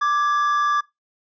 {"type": "tone pair together", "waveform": "triangle", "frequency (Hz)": [1174.7, 1669.9], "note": ["D6", "G#6"], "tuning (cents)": [0, 9], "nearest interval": "tritone", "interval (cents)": 609, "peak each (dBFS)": [-16, -24], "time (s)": [0.01, 0.81], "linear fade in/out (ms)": 10, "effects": ["noise-tail reverb RT60 0.2 s tail -22 dB re dry", "resampled to 16000 Hz"]}